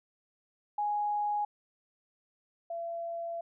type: tone pair in turn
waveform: sine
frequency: 830.6 / 676.3 Hz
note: G#5 / E5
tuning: 0 / +44 cents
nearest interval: major third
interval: 356 cents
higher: first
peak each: -28 / -34 dBFS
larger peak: first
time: 0.78-1.45 / 2.7-3.41 s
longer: second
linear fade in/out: 5 ms
effects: none